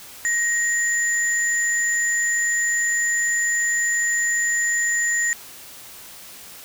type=tone pair together; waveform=sine; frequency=1878 / 7082 Hz; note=A#6 / A8; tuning=+12 / +10 cents; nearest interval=octave + major seventh; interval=2298 cents; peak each=-20 / -23 dBFS; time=0.25-5.33 s; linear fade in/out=0 ms; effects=white hiss -41 dBFS RMS until 6.64 s